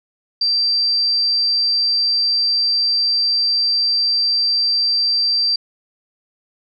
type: tone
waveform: sine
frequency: 4696 Hz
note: D8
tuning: 1 cent flat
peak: -14 dBFS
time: 0.41-5.56 s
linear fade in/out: 5 ms
effects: none